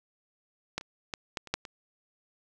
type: clicks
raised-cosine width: 0.2 ms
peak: -14 / -27 / -16 / -15 / -28 / -10 / -24 dBFS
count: 7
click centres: 0.78 / 0.811 / 1.138 / 1.372 / 1.473 / 1.54 / 1.652 s
effects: none